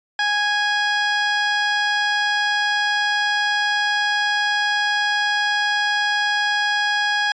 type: tone pair together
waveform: 25% pulse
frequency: 828 / 1656 Hz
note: G#5 / G#6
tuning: -5 / -5 cents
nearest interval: octave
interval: 1200 cents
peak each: -18 dBFS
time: 0.19-7.32 s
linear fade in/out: 2 ms
effects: resampled to 16000 Hz

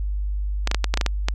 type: clicks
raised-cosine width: 0.2 ms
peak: -4 dBFS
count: 9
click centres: 0.674 / 0.714 / 0.746 / 0.843 / 0.94 / 0.974 / 1.012 / 1.063 / 1.285 s
effects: added 50 Hz sine -22 dBFS peak until 1.34 s

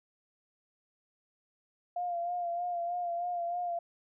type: tone with vibrato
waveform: sine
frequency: 698.5 Hz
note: F5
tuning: in tune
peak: -31 dBFS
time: 1.96-3.79 s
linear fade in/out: 5 ms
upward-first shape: sine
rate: 3.2 Hz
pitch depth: 36 cents each way
effects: none

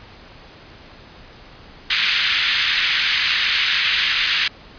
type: band-pass noise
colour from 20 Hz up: white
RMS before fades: -19 dBFS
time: 1.9-4.48 s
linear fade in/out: 5 ms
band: 1600 to 3900 Hz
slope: 24 dB/octave
effects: pink hiss -43 dBFS RMS until 4.78 s + resampled to 11025 Hz

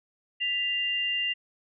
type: tone pair together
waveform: sine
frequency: 1979.5 / 2794 Hz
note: B6 / F7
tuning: +3 / 0 cents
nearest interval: tritone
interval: 597 cents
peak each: -33 / -26 dBFS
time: 0.4-1.34 s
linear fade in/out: 20 ms
effects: none

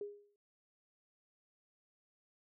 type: tone with exponential decay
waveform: sine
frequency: 410 Hz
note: G#4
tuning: 22 cents flat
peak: -37 dBFS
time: 0.01-0.36 s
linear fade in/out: 2 ms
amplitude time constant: 74 ms
effects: none

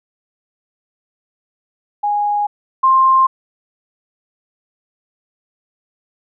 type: tone pair in turn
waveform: sine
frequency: 826 / 1054.7 Hz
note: G#5 / C6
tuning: -10 / +14 cents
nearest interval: major third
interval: 424 cents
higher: second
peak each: -14 / -8 dBFS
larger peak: second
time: 2.03-2.47 / 2.83-3.27 s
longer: neither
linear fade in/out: 10 ms
effects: none

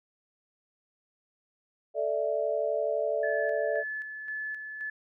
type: chord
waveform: sine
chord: A suspended fourth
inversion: none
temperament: equal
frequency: 440 / 587.3 / 659.3 Hz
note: A4 / D5 / E5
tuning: 0 / 0 / 0 cents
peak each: -32 / -29 / -31 dBFS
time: 1.94-3.84 s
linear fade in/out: 50 ms
type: tone with tremolo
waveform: sine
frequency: 1728 Hz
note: A6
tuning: 32 cents flat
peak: -32 dBFS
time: 3.23-4.9 s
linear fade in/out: 5 ms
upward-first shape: square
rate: 1.9 Hz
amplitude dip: 45%
effects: none

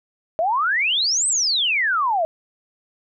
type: exponential two-way sweep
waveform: sine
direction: up then down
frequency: 622.3 to 8440 to 622.3 Hz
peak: -17 dBFS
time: 0.39-2.25 s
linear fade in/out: 0 ms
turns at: 1.27 s
effects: none

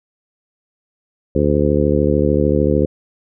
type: harmonic tone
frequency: 73.42 Hz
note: D2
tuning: in tune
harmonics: 1 / 2 / 3 / 4 / 5 / 6 / 7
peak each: -20 / -20 / -20 / -20 / -20 / -20 / -20 dBFS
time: 1.35-2.86 s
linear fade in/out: 5 ms
effects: none

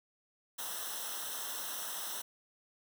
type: noise with comb filter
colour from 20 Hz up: white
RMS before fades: -40 dBFS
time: 0.58-2.22 s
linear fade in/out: 10 ms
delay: 0.43 ms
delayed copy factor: -0.9
effects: none

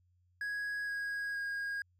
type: tone with pitch steps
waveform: triangle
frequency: 1661.2 / 1646.9 / 1632.7 Hz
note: G#6 / G#6 / G#6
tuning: 0 / -15 / -30 cents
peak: -33 dBFS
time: 0.41-1.82 s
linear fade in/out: 2 ms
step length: 470 ms
effects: added 89 Hz sine -68 dBFS peak until 1.99 s

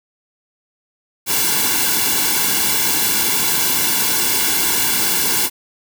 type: noise with comb filter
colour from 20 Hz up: white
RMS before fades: -17 dBFS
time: 1.26-5.5 s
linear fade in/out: 50 ms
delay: 1.6 ms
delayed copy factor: -0.9
effects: none

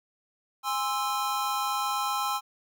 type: chord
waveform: square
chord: Ab augmented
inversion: none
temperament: equal with one note detuned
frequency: 821.5 / 1046.5 / 1318.5 Hz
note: Ab5 / C6 / E6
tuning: -19 / 0 / 0 cents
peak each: -32 dBFS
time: 0.63-2.41 s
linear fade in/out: 50 ms
effects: none

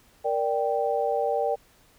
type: chord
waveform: sine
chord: G minor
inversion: first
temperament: equal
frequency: 466.2 / 587.3 / 784 Hz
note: Bb4 / D5 / G5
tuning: 0 / 0 / 0 cents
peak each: -27 dBFS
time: 0.24-1.56 s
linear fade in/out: 20 ms
effects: pink hiss -59 dBFS RMS until 1.98 s

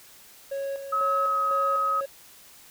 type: tone with tremolo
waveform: triangle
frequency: 551 Hz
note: C#5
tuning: 11 cents flat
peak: -26 dBFS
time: 0.51-2.06 s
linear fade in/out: 10 ms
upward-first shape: square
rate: 2 Hz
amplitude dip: 55%
type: tone with pitch glide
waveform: sine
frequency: 1281 to 1267.8 Hz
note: E6 to D#6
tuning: -50 to +32 cents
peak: -22 dBFS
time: 0.92-2.01 s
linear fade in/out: 10 ms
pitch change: -18 cents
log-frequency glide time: 1.24-1.38 s
effects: white hiss -51 dBFS RMS until 2.7 s

